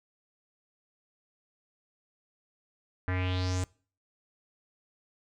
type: tone with low-pass filter sweep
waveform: square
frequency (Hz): 91.8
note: F#2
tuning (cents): -13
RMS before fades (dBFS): -30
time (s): 3.08-3.64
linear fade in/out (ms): 0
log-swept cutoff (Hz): 1700 to 8100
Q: 4.2
effects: noise-tail reverb RT60 0.4 s tail -23 dB re dry